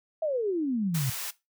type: exponential sweep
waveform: sine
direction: down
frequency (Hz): 659.3 to 123.47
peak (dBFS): -25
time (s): 0.22-1.1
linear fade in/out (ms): 5
type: high-pass noise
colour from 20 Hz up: white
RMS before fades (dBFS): -35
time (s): 0.94-1.31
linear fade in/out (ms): 10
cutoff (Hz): 740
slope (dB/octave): 12
effects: noise-tail reverb RT60 0.2 s tail -17 dB re dry